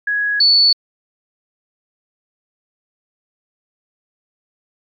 sine tone pair in turn, 1668 / 4453 Hz, G#6 / C#8, +7 / +7 cents, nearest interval octave + perfect fourth, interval 1700 cents, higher second, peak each -15 / -8 dBFS, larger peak second, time 0.07-0.4 / 0.4-0.73 s, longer neither, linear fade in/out 5 ms, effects MP3 96 kbps

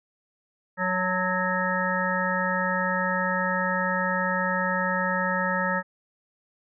harmonic tone with a mistuned harmonic, 185 Hz, F#3, in tune, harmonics 1 / 3 / 5 / 7 / 9 / 10, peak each -30 / -30 / -30 / -30 / -30 / -30 dBFS, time 0.77-5.83 s, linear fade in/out 50 ms, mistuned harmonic 5, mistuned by -34 cents, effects none

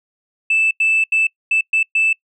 sine tone bursts at uneven times, 2637 Hz, E7, in tune, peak -11 dBFS, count 6, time 0.5-0.71 / 0.8-1.04 / 1.12-1.27 / 1.51-1.61 / 1.73-1.83 / 1.95-2.13 s, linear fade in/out 5 ms, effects noise-tail reverb RT60 0.1 s tail -25 dB re dry + tanh soft clip ceiling -9 dBFS

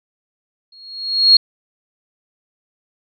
sine tone with exponential growth, 4293 Hz, C8, 44 cents sharp, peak -3 dBFS, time 0.72-1.37 s, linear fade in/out 5 ms, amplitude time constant 140 ms, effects none

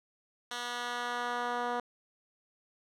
10% pulse tone with band-pass filter sweep, 242.5 Hz, B3, 31 cents flat, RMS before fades -35 dBFS, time 0.51-1.8 s, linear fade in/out 2 ms, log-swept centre 3400 to 740 Hz, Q 0.73, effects none

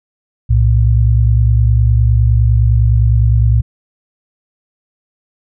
sine tone pair together, 63.7 / 113.5 Hz, C2 / A#2, -46 / -46 cents, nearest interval minor seventh, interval 1000 cents, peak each -10 dBFS, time 0.49-3.62 s, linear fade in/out 20 ms, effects none

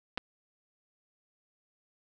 clicks, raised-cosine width 0.3 ms, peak -18 dBFS, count 2, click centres 0.175 / 0.179 s, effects none

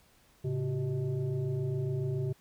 sine tone with frequency modulation, 137.1 Hz, C#3, 19 cents flat, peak -29 dBFS, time 0.44-2.33 s, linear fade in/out 10 ms, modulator 247 Hz, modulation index 0.93, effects pink hiss -64 dBFS RMS until 2.4 s

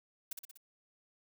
blue noise with echo, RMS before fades -39 dBFS, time 0.31-0.33 s, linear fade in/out 5 ms, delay 61 ms, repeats 4, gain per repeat -4 dB, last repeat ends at 0.574 s, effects none

